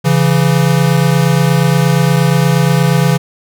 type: tone pair together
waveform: square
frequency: 138.59 / 167.06 Hz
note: C#3 / E3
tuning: 0 / +23 cents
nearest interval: minor third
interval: 323 cents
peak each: -12 dBFS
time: 0.04-3.18 s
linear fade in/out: 20 ms
effects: none